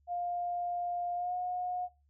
sine tone with pitch glide, 704 to 722.1 Hz, F5 to F#5, +14 to -42 cents, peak -32 dBFS, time 0.07-1.89 s, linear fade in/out 50 ms, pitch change +44 cents, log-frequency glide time 1.15-1.34 s, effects noise-tail reverb RT60 0.3 s tail -23 dB re dry + added 71 Hz sine -66 dBFS peak until 2.09 s

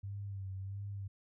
sine tone with vibrato, 98 Hz, G2, in tune, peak -39 dBFS, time 0.03-1.08 s, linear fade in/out 10 ms, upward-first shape sine, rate 1.5 Hz, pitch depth 49 cents each way, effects none

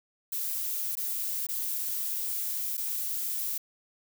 violet noise with dropouts, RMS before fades -32 dBFS, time 0.32-3.58 s, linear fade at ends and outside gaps 5 ms, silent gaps 0.954-0.97 / 1.468-1.487 / 2.77-2.777 s, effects none

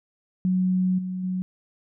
sine tone with level steps, 184.5 Hz, F#3, 5 cents flat, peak -19 / -27 / -24 dBFS, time 0.45-1.42 s, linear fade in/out 0 ms, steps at 0.98 / 1.23 s, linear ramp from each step 10 ms, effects none

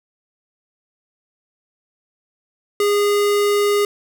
square tone, 410 Hz, G#4, 22 cents flat, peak -15 dBFS, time 2.8-3.85 s, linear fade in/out 2 ms, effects none

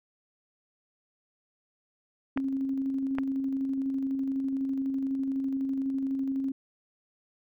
sine tone with tremolo, 269.3 Hz, C#4, 50 cents flat, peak -26 dBFS, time 2.36-6.52 s, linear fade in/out 5 ms, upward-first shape square, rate 12 Hz, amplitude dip 25%
clicks, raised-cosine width 0.5 ms, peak -17 dBFS, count 2, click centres 2.375 / 3.185 s
effects none

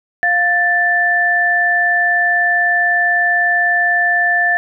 sine tone pair together, 700 / 1763.9 Hz, F5 / A6, +4 / +4 cents, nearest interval octave + major third, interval 1600 cents, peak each -18 / -12 dBFS, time 0.23-4.57 s, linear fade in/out 0 ms, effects none

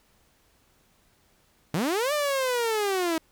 sawtooth linear two-way sweep, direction up then down, 138.3 to 604 to 316.1 Hz, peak -20 dBFS, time 1.74-3.18 s, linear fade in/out 2 ms, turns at 2.13 s, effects pink hiss -64 dBFS RMS until 3.31 s

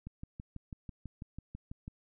click train, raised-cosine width 5 ms, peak -30 dBFS, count 12, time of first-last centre 0.07-1.879 s, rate 6.08 Hz, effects none

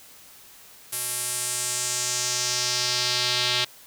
square tone with band-pass filter sweep, 123.47 Hz, B2, in tune, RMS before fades -26 dBFS, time 0.92-3.65 s, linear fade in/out 10 ms, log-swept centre 11000 to 3700 Hz, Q 2.3, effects white hiss -49 dBFS RMS until 3.86 s

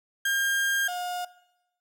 35% pulse tone pair in turn, 1607 / 715.8 Hz, G6 / F5, +43 / +42 cents, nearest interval octave + major second, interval 1401 cents, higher first, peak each -22 / -29 dBFS, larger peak first, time 0.25-0.88 / 0.88-1.25 s, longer first, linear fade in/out 5 ms, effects noise-tail reverb RT60 0.9 s tail -19 dB re dry

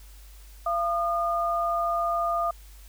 sine tone pair together, 683 / 1217 Hz, F5 / D#6, -39 / -39 cents, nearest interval minor seventh, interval 1000 cents, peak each -26 dBFS, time 0.66-2.51 s, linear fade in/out 5 ms, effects added 50 Hz sine -45 dBFS peak until 2.88 s + white hiss -55 dBFS RMS until 2.88 s

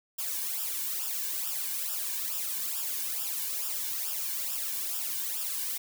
blue noise with flanger, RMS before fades -33 dBFS, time 0.18-5.78 s, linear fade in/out 10 ms, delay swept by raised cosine 0.47 to 1.57 ms, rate 2.3 Hz, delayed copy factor -0.8, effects none

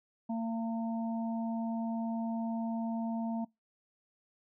harmonic tone, 227.4 Hz, A#3, 43 cents flat, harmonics 1 / 3 / 4, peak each -32 / -42 / -44 dBFS, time 0.29-3.45 s, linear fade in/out 10 ms, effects noise-tail reverb RT60 0.2 s tail -25 dB re dry

